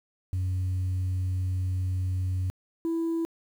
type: tone pair in turn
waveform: sine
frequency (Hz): 92.5 / 330.5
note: F#2 / E4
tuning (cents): 0 / +5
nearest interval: octave + minor seventh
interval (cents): 2205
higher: second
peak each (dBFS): -23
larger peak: neither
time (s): 0.33-2.5 / 2.85-3.25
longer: first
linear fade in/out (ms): 0
effects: tanh soft clip ceiling -24 dBFS + 9-bit